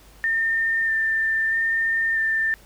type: tone with vibrato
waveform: sine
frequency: 1800 Hz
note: A6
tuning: 39 cents sharp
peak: -19 dBFS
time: 0.24-2.54 s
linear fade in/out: 0 ms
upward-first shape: square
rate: 0.78 Hz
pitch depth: 12 cents each way
effects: added 50 Hz sine -51 dBFS peak until 2.65 s + pink hiss -52 dBFS RMS until 2.65 s